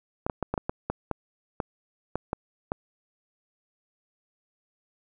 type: clicks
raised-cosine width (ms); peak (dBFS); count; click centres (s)
1; -13; 12; 0.265 / 0.298 / 0.427 / 0.54 / 0.578 / 0.695 / 0.9 / 1.113 / 1.602 / 2.156 / 2.331 / 2.719
effects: none